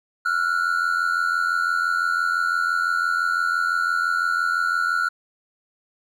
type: tone pair together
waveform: triangle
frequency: 1361.1 / 1447 Hz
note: F6 / F#6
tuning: -45 / -39 cents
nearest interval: minor second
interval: 106 cents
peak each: -21 / -20 dBFS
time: 0.25-5.09 s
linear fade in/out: 10 ms
effects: none